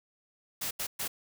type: noise bursts at uneven times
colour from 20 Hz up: white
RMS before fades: -34 dBFS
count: 3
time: 0.61-0.71 / 0.79-0.87 / 0.99-1.08 s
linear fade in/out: 10 ms
effects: none